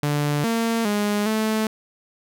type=tone with pitch steps; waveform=sawtooth; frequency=146.6 / 228.7 / 206.9 / 218.1 Hz; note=D3 / A#3 / G#3 / A3; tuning=-3 / -33 / -6 / -15 cents; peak=-16 dBFS; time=0.03-1.67 s; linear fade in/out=2 ms; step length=410 ms; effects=none